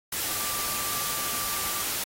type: tone in noise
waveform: sine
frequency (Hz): 1174.7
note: D6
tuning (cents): 0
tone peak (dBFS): -38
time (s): 0.29-1.82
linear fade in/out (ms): 5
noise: white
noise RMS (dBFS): -30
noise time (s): 0.12-2.04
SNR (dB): -11
effects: AAC 48 kbps